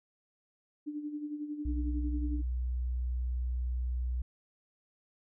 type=tone with tremolo; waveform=sine; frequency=297 Hz; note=D4; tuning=20 cents sharp; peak=-33 dBFS; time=0.86-2.42 s; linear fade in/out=20 ms; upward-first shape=sine; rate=11 Hz; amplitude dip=60%
type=tone; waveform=sine; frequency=61.74 Hz; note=B1; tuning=in tune; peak=-30 dBFS; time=1.65-4.22 s; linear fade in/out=5 ms
effects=none